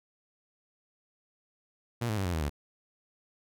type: tone with pitch steps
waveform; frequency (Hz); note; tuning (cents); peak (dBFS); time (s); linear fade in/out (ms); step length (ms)
sawtooth; 118.5 / 107.42 / 97.37 / 88.26 / 80.01 / 72.53; A#2 / A2 / G2 / F2 / D#2 / D2; +29 / -41 / -11 / +19 / +49 / -21; -25; 2.01-2.496; 10; 81
effects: none